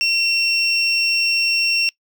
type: tone pair together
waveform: triangle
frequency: 2718 / 5498 Hz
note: F7 / F8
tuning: -48 / -28 cents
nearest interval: octave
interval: 1220 cents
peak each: -16 / -19 dBFS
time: 0.01-1.89 s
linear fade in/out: 0 ms
effects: noise-tail reverb RT60 0.1 s tail -23 dB re dry